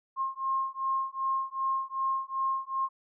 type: beating tone pair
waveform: sine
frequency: 1067 / 1069.6 Hz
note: C6 / C6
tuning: +34 / +38 cents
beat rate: 2.6 Hz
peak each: -31 dBFS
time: 0.16-2.89 s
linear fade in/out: 50 ms
effects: none